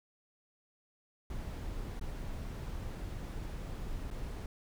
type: noise with dropouts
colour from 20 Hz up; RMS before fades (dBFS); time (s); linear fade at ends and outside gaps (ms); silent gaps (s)
brown; -40; 1.3-4.46; 2; 1.996-2.012 / 4.104-4.11
effects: none